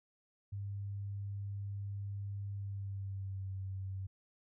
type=tone with pitch glide; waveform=sine; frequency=100 to 95.82 Hz; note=G2 to G2; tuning=+35 to -39 cents; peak=-38 dBFS; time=0.52-4.07 s; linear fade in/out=10 ms; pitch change=-74 cents; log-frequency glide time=2.54-3.51 s; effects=none